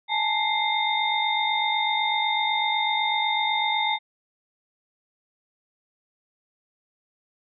sine tone cluster, 844 / 892 / 2099 / 3654 Hz, G#5 / A5 / C7 / A#7, +28 / +23 / +5 / -35 cents, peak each -27 dBFS, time 0.08-3.99 s, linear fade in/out 50 ms, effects none

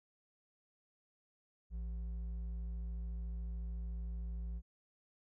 sine tone with hard clipping, 57.1 Hz, A#1, 35 cents flat, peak -40 dBFS, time 1.7-4.62 s, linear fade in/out 50 ms, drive 5 dB, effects none

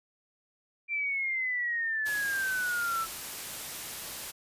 sine exponential sweep, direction down, 2368 to 1318.5 Hz, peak -28 dBFS, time 0.88-3.07 s, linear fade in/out 50 ms
white noise, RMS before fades -39 dBFS, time 2.05-4.32 s, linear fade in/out 20 ms
effects resampled to 32000 Hz

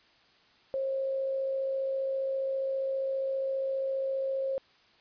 sine tone with amplitude modulation, 537 Hz, C5, 45 cents sharp, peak -27 dBFS, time 0.74-4.58 s, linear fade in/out 0 ms, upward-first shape sine, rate 54.9 Hz, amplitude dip 25%, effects white hiss -62 dBFS RMS until 5 s + resampled to 11025 Hz

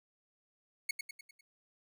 sawtooth tone with echo, 2200 Hz, C#7, 14 cents flat, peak -27 dBFS, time 0.89-0.91 s, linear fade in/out 5 ms, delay 100 ms, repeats 5, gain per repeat -6 dB, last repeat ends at 1.41 s, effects none

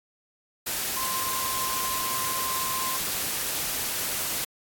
sine tone in noise, 1046.5 Hz, C6, in tune, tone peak -30 dBFS, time 0.96-2.97 s, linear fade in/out 10 ms, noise white, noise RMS -29 dBFS, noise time 0.66-4.45 s, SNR -4 dB, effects AAC 64 kbps

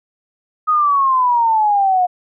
sine exponential sweep, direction down, 1261 to 714 Hz, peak -11 dBFS, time 0.67-2.07 s, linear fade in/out 20 ms, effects none

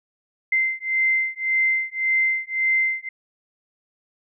sine beating tone pair, 2078 / 2079.8 Hz, C7 / C7, -12 / -11 cents, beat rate 1.8 Hz, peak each -22 / -22 dBFS, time 0.52-3.09 s, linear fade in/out 5 ms, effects none

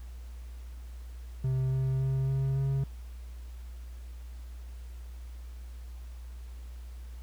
triangle tone with pitch steps, 130.81 / 132.1 / 133.4 / 134.72 / 136.05 Hz, C3 / C3 / C3 / C#3 / C#3, 0 / +17 / +34 / -49 / -32 cents, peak -24 dBFS, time 1.44-2.84 s, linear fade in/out 5 ms, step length 280 ms, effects added 60 Hz sine -40 dBFS peak until 7.22 s + pink hiss -60 dBFS RMS until 7.22 s

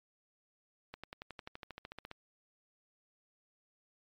accelerating click train, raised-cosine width 0.3 ms, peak -28 dBFS, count 16, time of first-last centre 0.94-2.114 s, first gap 96 ms, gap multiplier 0.97, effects MP3 64 kbps

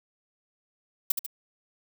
violet noise with echo, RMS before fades -22 dBFS, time 1.1-1.12 s, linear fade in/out 5 ms, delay 72 ms, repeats 2, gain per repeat -6 dB, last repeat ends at 1.264 s, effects none

